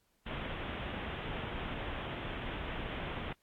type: low-pass noise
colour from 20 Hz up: pink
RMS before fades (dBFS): -40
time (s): 0.26-3.33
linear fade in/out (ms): 5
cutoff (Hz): 3500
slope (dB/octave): 96
effects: pink hiss -75 dBFS RMS until 3.42 s + AAC 64 kbps